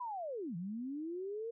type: linear two-way sweep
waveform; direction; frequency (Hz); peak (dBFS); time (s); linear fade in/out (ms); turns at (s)
sine; down then up; 1016 to 161.9 to 469.9; -38; 0-1.51; 10; 0.56
effects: none